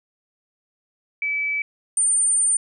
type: tone pair in turn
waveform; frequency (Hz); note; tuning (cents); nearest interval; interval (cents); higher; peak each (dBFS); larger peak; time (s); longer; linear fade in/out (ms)
sine; 2300 / 8990; D7 / C#9; -37 / +23; 2 octaves; 2360; second; -21 / -16; second; 1.22-1.62 / 1.97-2.57; second; 2
effects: none